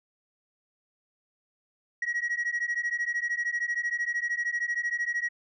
sine beating tone pair, 1900 / 1913 Hz, A#6 / A#6, +33 / +44 cents, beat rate 13 Hz, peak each -28 dBFS, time 2.02-5.29 s, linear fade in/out 5 ms, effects tanh soft clip ceiling -24 dBFS

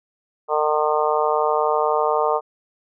harmonic tone, 152 Hz, D#3, 40 cents flat, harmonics 3 / 4 / 5 / 6 / 7 / 8, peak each -22 / -23 / -24 / -25 / -25 / -26 dBFS, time 0.48-2.41 s, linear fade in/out 50 ms, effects none

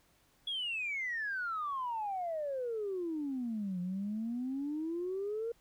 sine exponential two-way sweep, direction down then up, 3395 to 175.7 to 471.4 Hz, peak -33 dBFS, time 0.47-5.52 s, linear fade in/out 5 ms, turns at 3.8 s, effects tanh soft clip ceiling -29 dBFS + pink hiss -69 dBFS RMS until 5.6 s

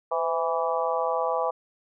harmonic tone with a mistuned harmonic, 164.5 Hz, E3, 3 cents flat, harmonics 3 / 4 / 5 / 6 / 7, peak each -28 / -29 / -30 / -31 / -31 dBFS, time 0.11-1.51 s, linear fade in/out 10 ms, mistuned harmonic 3, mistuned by +47 cents, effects none

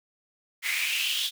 pink noise with high-pass filter sweep, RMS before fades -28 dBFS, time 0.62-1.31 s, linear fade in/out 50 ms, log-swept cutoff 2000 to 3500 Hz, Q 6, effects none

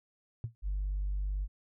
sine tone with exponential decay, 115.2 Hz, A#2, 20 cents flat, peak -28 dBFS, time 0.44-0.55 s, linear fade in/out 0 ms, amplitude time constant 22 ms
sine tone, 49 Hz, G1, in tune, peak -29 dBFS, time 0.62-1.48 s, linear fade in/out 50 ms
effects tanh soft clip ceiling -27 dBFS

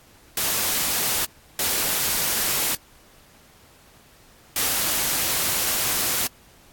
white noise bursts at uneven times, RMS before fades -23 dBFS, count 3, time 0.37-1.25 / 1.59-2.75 / 4.56-6.27 s, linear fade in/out 2 ms, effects pink hiss -53 dBFS RMS until 6.72 s + AAC 64 kbps

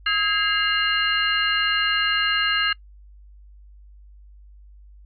sine tone cluster, 1277 / 1631 / 2094 / 2827 / 4162 Hz, D#6 / G#6 / C7 / F7 / C8, +45 / -32 / +1 / +20 / -10 cents, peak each -27 / -23 / -28 / -23 / -29 dBFS, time 0.06-2.73 s, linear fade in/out 5 ms, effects noise-tail reverb RT60 0.1 s tail -25 dB re dry + added 50 Hz sine -44 dBFS peak until 5.05 s

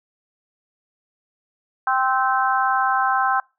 harmonic tone with a mistuned harmonic, 261.6 Hz, C4, in tune, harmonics 3 / 4 / 5 / 6, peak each -21 / -22 / -23 / -24 dBFS, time 1.87-3.4 s, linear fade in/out 2 ms, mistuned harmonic 6, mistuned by -27 cents, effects noise-tail reverb RT60 0.3 s tail -26 dB re dry

